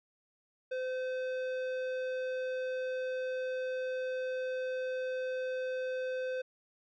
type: tone with tanh clipping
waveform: triangle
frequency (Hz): 513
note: C5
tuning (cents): -34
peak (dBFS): -35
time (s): 0.71-6.42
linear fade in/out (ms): 10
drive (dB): 17
effects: none